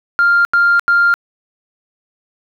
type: tone bursts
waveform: sine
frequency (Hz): 1397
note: F6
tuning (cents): 0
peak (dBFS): -7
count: 3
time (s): 0.19-1.14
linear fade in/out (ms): 0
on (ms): 260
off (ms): 85
effects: tanh soft clip ceiling -5 dBFS + 8-bit